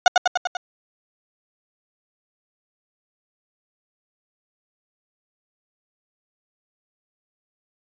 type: tone with echo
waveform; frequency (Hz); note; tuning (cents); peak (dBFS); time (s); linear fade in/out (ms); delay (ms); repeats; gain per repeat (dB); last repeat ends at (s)
30% pulse; 726; F#5; -33; -6; 0.06-0.08; 2; 98; 5; -3; 0.57
effects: resampled to 16000 Hz